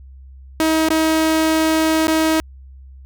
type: tone with dropouts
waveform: sawtooth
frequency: 318.1 Hz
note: D#4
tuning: 38 cents sharp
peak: -10 dBFS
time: 0.6-2.4 s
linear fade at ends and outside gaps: 0 ms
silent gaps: 0.887-0.904 / 2.07-2.081 s
effects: added 66 Hz sine -37 dBFS peak until 3.05 s